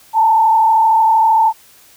sine tone with frequency modulation, 889 Hz, A5, 18 cents sharp, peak -8 dBFS, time 0.13-1.53 s, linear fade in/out 50 ms, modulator 33 Hz, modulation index 0.84, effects white hiss -46 dBFS RMS until 1.96 s

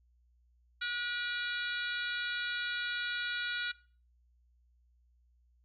harmonic tone with a mistuned harmonic, 483.1 Hz, B4, 38 cents flat, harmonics 3 / 4 / 5 / 6 / 7 / 8 / 9, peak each -35 / -47 / -44 / -48 / -45 / -41 / -50 dBFS, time 0.81-3.72 s, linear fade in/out 10 ms, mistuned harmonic 5, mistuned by -18 cents, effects noise-tail reverb RT60 0.4 s tail -19 dB re dry + added 60 Hz sine -65 dBFS peak until 5.64 s

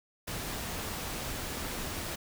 pink noise, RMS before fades -37 dBFS, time 0.27-2.16 s, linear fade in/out 10 ms, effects none

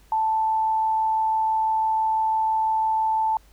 sine tone with amplitude modulation, 880 Hz, A5, in tune, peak -18 dBFS, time 0.12-3.37 s, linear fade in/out 2 ms, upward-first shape sine, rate 106 Hz, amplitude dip 25%, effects added 50 Hz sine -52 dBFS peak until 3.52 s + pink hiss -58 dBFS RMS until 3.52 s

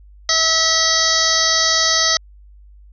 harmonic tone with a mistuned harmonic, 648 Hz, E5, 30 cents flat, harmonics 1 / 2 / 3 / 5 / 6 / 7 / 8 / 9 / 10, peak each -26 / -23 / -21 / -26 / -21 / -20 / -20 / -23 / -25 dBFS, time 0.29-2.17 s, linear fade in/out 2 ms, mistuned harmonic 10, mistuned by -49 cents, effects added 50 Hz sine -41 dBFS peak until 2.92 s

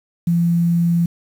sine tone with quantisation, 170.5 Hz, F3, 41 cents flat, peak -13 dBFS, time 0.27-1.06 s, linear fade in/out 5 ms, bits 7, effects none

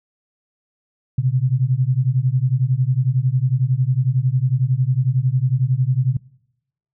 sine beating tone pair, 123.47 / 134.47 Hz, B2 / C3, 0 / +48 cents, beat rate 11 Hz, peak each -18 dBFS, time 1.18-6.17 s, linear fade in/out 5 ms, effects noise-tail reverb RT60 0.9 s tail -25 dB re dry

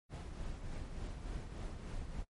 brown noise with tremolo, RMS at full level -41 dBFS, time 0.09-2.25 s, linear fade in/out 50 ms, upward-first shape triangle, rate 3.4 Hz, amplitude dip 50%, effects noise-tail reverb RT60 0.1 s tail -21 dB re dry + MP3 48 kbps

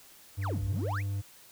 triangle tone with pitch glide, 98 to 99.48 Hz, G2 to G2, 0 to +26 cents, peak -28 dBFS, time 0.37-1.22 s, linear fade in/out 20 ms, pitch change +26 cents, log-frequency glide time 0.72-0.86 s
triangle exponential two-way sweep, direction down then up, 2800 to 50.1 to 2800 Hz, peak -32 dBFS, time 0.41-1.03 s, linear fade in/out 50 ms, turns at 0.64 s
effects white hiss -55 dBFS RMS until 1.51 s

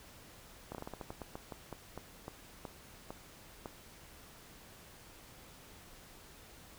slowing click train, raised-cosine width 1 ms, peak -28 dBFS, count 17, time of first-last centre 0.72-3.658 s, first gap 28 ms, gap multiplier 1.22, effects pink hiss -56 dBFS RMS until 6.78 s

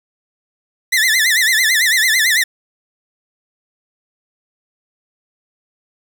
sawtooth tone with vibrato, 1892 Hz, A#6, 25 cents sharp, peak -8 dBFS, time 0.92-2.44 s, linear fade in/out 10 ms, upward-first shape sine, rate 9 Hz, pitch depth 170 cents each way, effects none

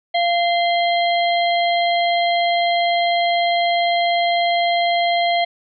harmonic tone with a mistuned harmonic, 691 Hz, F5, 19 cents flat, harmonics 1 / 3 / 5 / 6, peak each -16 / -23 / -25 / -29 dBFS, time 0.14-5.45 s, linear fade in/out 10 ms, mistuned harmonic 5, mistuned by -120 cents, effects none

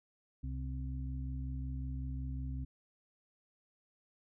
harmonic tone, 65.41 Hz, C2, in tune, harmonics 1 / 2 / 4, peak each -38 / -42 / -47 dBFS, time 0.43-2.65 s, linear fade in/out 10 ms, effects none

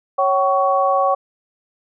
sine tone cluster, 553 / 763 / 1118 Hz, C#5 / G5 / C#6, -4 / -47 / +14 cents, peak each -18 dBFS, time 0.18-1.15 s, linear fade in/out 10 ms, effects none

